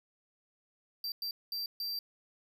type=tone bursts at uneven times; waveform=square; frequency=4699 Hz; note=D8; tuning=in tune; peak=-35 dBFS; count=4; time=1.04-1.12 / 1.22-1.31 / 1.52-1.66 / 1.8-1.99 s; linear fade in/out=2 ms; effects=none